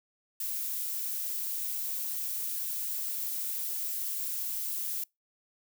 violet noise, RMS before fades -34 dBFS, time 0.4-5.04 s, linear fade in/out 5 ms, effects noise-tail reverb RT60 0.2 s tail -26 dB re dry

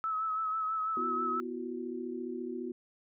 sine tone with vibrato, 1294 Hz, E6, 32 cents flat, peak -30 dBFS, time 0.04-1.4 s, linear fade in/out 0 ms, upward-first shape sine, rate 6.1 Hz, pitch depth 34 cents each way
sine chord, B suspended fourth, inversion none, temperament equal with one note detuned, 246.9 / 335.4 / 370 Hz, B3 / E4 / F#4, 0 / +30 / 0 cents, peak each -39 / -41 / -39 dBFS, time 0.97-2.72 s, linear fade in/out 2 ms
effects none

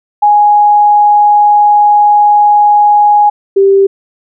sine tone pair in turn, 830.6 / 392 Hz, G#5 / G4, 0 / 0 cents, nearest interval octave + minor second, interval 1300 cents, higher first, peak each -3 dBFS, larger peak neither, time 0.22-3.3 / 3.56-3.87 s, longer first, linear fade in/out 10 ms, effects none

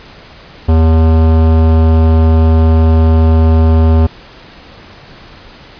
sine tone with hard clipping, 80.5 Hz, E2, 41 cents flat, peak -7 dBFS, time 0.68-4.07 s, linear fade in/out 10 ms, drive 18 dB, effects pink hiss -36 dBFS RMS until 5.79 s + resampled to 11025 Hz

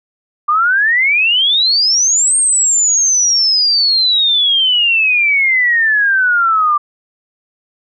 sine exponential two-way sweep, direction up then down, 1174.7 to 8640 to 1174.7 Hz, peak -9 dBFS, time 0.48-6.78 s, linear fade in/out 10 ms, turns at 2.37 s, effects none

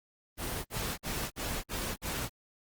pink noise bursts, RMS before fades -35 dBFS, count 6, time 0.37-2.295 s, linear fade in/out 50 ms, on 280 ms, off 49 ms, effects Opus 24 kbps

